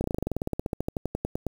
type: slowing click train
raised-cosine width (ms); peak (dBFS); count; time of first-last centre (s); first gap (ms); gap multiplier
2; -14; 24; 0.01-1.467; 31; 1.06
effects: 7-bit